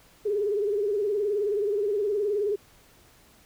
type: tone with vibrato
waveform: sine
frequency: 411.2 Hz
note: G#4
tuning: 17 cents flat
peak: -23 dBFS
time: 0.25-2.56 s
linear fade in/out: 10 ms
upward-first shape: sine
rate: 19 Hz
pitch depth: 87 cents each way
effects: pink hiss -57 dBFS RMS until 3.45 s